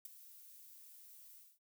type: noise with ADSR envelope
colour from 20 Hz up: violet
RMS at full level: -45 dBFS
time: 0.05-1.59 s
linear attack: 4 ms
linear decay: 15 ms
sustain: -13 dB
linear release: 220 ms
effects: none